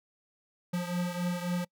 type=beating tone pair; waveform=square; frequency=175.9 / 179.6 Hz; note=F3 / F3; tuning=+13 / +49 cents; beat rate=3.7 Hz; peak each=-32 / -36 dBFS; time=0.73-1.65 s; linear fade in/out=10 ms; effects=noise-tail reverb RT60 0.1 s tail -26 dB re dry